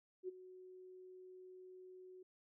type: tone with ADSR envelope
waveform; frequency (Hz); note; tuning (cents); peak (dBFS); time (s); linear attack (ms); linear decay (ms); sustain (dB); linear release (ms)
sine; 369.4; F#4; -3; -39; 0.23-2.23; 54; 18; -15; 6
effects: none